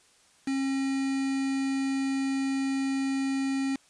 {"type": "tone with quantisation", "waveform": "triangle", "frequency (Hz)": 270, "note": "C#4", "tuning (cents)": -45, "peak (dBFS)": -24, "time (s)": [0.47, 3.76], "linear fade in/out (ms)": 5, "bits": 6, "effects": ["white hiss -61 dBFS RMS until 3.89 s", "resampled to 22050 Hz"]}